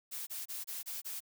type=noise bursts; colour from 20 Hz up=blue; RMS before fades=-41 dBFS; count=6; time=0.11-1.205 s; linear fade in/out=20 ms; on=160 ms; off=27 ms; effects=none